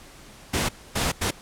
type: noise bursts at uneven times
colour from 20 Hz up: pink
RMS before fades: -24 dBFS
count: 3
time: 0.53-0.69 / 0.95-1.12 / 1.21-1.31 s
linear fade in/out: 10 ms
effects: pink hiss -47 dBFS RMS until 1.41 s + low-pass 11000 Hz 12 dB/octave